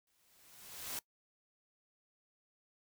white noise with exponential growth, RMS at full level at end -39 dBFS, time 0.07-0.99 s, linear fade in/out 2 ms, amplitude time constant 200 ms, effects noise-tail reverb RT60 0.1 s tail -22 dB re dry

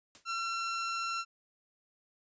white noise with exponential decay, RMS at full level -49 dBFS, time 0.15-0.3 s, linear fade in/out 0 ms, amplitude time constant 31 ms
sawtooth tone, 1357 Hz, E6, 50 cents sharp, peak -29 dBFS, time 0.25-1.25 s, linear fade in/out 50 ms
effects resampled to 16000 Hz

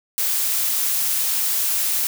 blue noise, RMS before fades -21 dBFS, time 0.18-2.07 s, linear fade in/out 0 ms, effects none

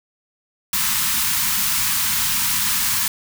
white band-stop noise, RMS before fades -20 dBFS, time 0.73-3.08 s, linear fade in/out 2 ms, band 250 to 870 Hz, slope 96 dB/octave, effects none

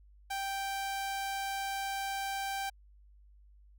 sawtooth tone, 784 Hz, G5, in tune, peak -30 dBFS, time 0.3-2.7 s, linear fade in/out 10 ms, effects added 50 Hz sine -56 dBFS peak until 3.78 s

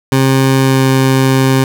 20% pulse tone with pitch glide, 133.6 to 132.75 Hz, C3 to C3, +36 to +25 cents, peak -3 dBFS, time 0.12-1.64 s, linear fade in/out 2 ms, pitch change -11 cents, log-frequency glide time 0.61-0.84 s, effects none

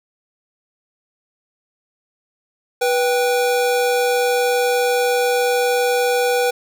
square tone pair together, 490.4 / 784 Hz, B4 / G5, -12 / 0 cents, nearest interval minor sixth, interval 812 cents, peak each -17 / -22 dBFS, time 2.81-6.51 s, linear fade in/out 10 ms, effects none

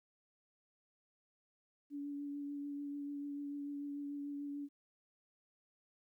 sine tone with vibrato, 286.1 Hz, D4, 45 cents flat, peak -40 dBFS, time 1.9-4.69 s, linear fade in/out 50 ms, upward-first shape triangle, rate 6.8 Hz, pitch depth 17 cents each way, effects 13-bit

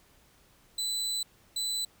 30% pulse tone bursts at uneven times, 3994 Hz, B7, 19 cents sharp, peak -27 dBFS, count 2, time 0.78-1.23 / 1.56-1.85 s, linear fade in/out 5 ms, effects pink hiss -62 dBFS RMS until 2 s

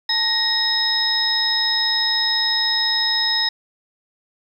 sine tone cluster, 888 / 1874 / 3794 / 5160 Hz, A5 / A#6 / A#7 / E8, +16 / +9 / +30 / -38 cents, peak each -29 / -24 / -21 / -20 dBFS, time 0.09-3.49 s, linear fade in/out 5 ms, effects 8-bit

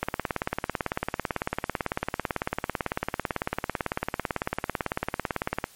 click train, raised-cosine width 0.5 ms, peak -10 dBFS, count 102, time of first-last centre 0.03-5.641 s, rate 18 Hz, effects white hiss -53 dBFS RMS until 5.75 s + MP3 64 kbps

